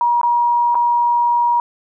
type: tone with dropouts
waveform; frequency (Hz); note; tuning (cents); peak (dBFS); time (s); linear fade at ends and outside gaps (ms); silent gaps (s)
sine; 954; A#5; +40; -12; 0.01-1.6; 1; 0.214-0.232 / 0.746-0.753
effects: none